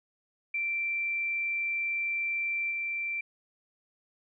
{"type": "tone with level steps", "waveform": "sine", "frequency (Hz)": 2349, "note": "D7", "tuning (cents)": 0, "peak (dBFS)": [-28, -30], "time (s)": [0.54, 3.21], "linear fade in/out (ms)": 5, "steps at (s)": 2.7, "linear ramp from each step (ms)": 20, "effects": []}